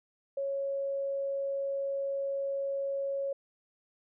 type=tone; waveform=sine; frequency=552 Hz; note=C#5; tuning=7 cents flat; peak=-30 dBFS; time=0.37-3.33 s; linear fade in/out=5 ms; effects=none